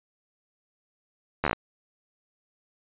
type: slowing click train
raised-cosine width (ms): 0.5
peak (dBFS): -9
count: 7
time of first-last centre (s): 1.44-1.53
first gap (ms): 12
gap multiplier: 1.09
effects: resampled to 8000 Hz